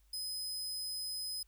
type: tone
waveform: sawtooth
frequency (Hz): 5040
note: D#8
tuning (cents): +21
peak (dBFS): -35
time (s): 0.13-1.43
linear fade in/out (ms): 5
effects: added 50 Hz sine -64 dBFS peak until 1.47 s + white hiss -75 dBFS RMS until 1.47 s